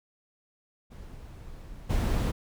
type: noise with level steps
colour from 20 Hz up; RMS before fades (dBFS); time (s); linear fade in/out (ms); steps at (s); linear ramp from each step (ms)
brown; -44 / -25; 0.9-2.32; 20; 1.89; 20
effects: none